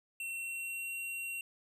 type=tone with pitch glide; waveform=square; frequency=2715 to 2742 Hz; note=F7 to F7; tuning=-50 to -32 cents; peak=-38 dBFS; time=0.2-1.41 s; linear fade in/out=2 ms; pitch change=+18 cents; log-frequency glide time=0.34-0.94 s; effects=none